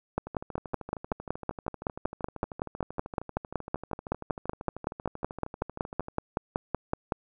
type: two click trains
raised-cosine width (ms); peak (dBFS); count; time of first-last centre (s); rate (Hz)
1; -13 / -24; 38 / 76; 0.18-7.122 / 0.27-6.084; 5.33 / 12.9
effects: none

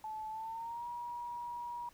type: tone with pitch glide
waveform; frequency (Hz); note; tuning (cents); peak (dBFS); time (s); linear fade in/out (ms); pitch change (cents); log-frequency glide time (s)
sine; 868 to 957.6; A5 to A#5; -24 to +46; -39; 0.04-1.89; 2; +170; 0.29-0.87
effects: pink hiss -64 dBFS RMS until 1.93 s

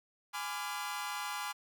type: chord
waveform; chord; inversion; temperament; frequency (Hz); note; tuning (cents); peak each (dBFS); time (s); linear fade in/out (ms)
sawtooth; G# diminished seventh; none; equal with one note detuned; 830.6 / 1008.5 / 1174.7 / 1396.9; G#5 / B5 / D6 / F6; 0 / +36 / 0 / 0; -38 / -38 / -39 / -40; 0.33-1.53; 20
effects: none

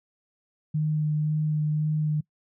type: tone with vibrato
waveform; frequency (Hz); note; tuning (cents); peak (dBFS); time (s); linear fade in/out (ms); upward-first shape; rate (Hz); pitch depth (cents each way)
sine; 152.7; D#3; -32; -22; 0.74-2.21; 10; sine; 1.9; 13
effects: noise-tail reverb RT60 0.1 s tail -23 dB re dry

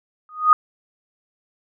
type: tone with exponential growth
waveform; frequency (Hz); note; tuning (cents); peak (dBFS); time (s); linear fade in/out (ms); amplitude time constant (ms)
sine; 1241; D#6; -5; -5; 0.29-0.53; 1; 51
effects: none

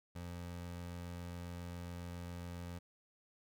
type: tone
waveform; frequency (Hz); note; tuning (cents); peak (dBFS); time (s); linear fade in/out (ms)
25% pulse; 87.31; F2; 0; -40; 0.15-2.79; 10
effects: none

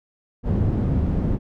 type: low-pass noise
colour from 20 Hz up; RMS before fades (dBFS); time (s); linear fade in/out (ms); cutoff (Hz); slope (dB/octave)
white; -21; 0.43-1.39; 50; 170; 12
effects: none

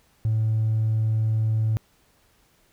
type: tone with hard clipping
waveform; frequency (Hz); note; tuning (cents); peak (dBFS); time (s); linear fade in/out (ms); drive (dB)
sine; 110; A2; 0; -20; 0.25-1.77; 0; 1
effects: pink hiss -62 dBFS RMS until 2.72 s

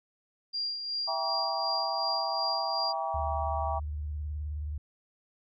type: tone with tremolo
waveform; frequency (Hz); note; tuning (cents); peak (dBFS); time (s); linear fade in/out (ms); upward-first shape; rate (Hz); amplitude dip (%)
sine; 4778; D8; +29; -29; 0.53-2.93; 20; sine; 2.7; 50
type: chord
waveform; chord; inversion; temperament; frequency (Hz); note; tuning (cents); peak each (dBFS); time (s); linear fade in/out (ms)
sine; E diminished seventh; none; just; 659.3 / 791.1 / 949.3 / 1139.2; E5 / G5 / Bb5 / Db6; 0 / +16 / +31 / +47; -35 / -33 / -36 / -37; 1.07-3.8; 20
type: tone with vibrato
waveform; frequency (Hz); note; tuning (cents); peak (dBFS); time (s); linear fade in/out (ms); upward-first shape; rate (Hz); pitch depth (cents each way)
sine; 74.7; D2; +30; -32; 3.14-4.78; 5; square; 19; 70
effects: none

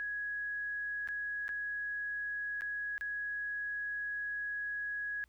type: tone with dropouts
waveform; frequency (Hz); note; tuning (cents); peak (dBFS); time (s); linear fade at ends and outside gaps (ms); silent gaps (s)
sine; 1668; G#6; +7; -35; 0-5.24; 0; 1.075-1.087 / 1.481-1.491 / 2.609-2.619 / 2.98-3.01
effects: added 60 Hz sine -65 dBFS peak until 5.28 s + pink hiss -75 dBFS RMS until 5.28 s

